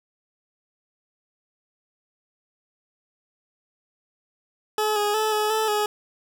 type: tone with pitch steps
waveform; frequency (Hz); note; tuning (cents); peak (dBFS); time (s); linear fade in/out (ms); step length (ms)
20% pulse; 427.6 / 414.8 / 433.7 / 425 / 437.5 / 419.7; A4 / G#4 / A4 / G#4 / A4 / G#4; -49 / -2 / -25 / +40 / -10 / +18; -16; 4.78-5.86; 2; 180
effects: none